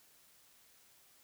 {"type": "silence", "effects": ["white hiss -65 dBFS RMS until 1.23 s"]}